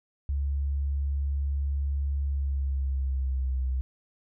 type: tone with pitch glide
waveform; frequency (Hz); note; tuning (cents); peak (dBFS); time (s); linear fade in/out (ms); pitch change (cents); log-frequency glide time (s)
sine; 70 to 64.56; C#2 to C2; +18 to -23; -25; 0.29-3.81; 0; -141; 2.24-3.59
effects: none